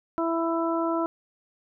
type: harmonic tone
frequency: 331.4 Hz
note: E4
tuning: 9 cents sharp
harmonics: 1 / 2 / 3 / 4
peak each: -26 / -29 / -31 / -32 dBFS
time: 0.18-1.06 s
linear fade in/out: 0 ms
effects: none